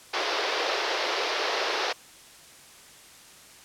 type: band-pass noise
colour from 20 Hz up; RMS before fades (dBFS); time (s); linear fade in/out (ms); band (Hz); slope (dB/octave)
pink; -28; 0.13-1.93; 10; 370 to 5500; 48
effects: white hiss -50 dBFS RMS until 3.64 s + low-pass 10000 Hz 12 dB/octave